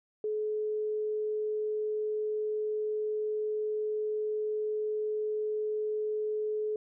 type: tone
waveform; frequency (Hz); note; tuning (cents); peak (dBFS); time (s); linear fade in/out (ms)
sine; 427.2; G#4; +49; -29; 0.24-6.76; 2
effects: none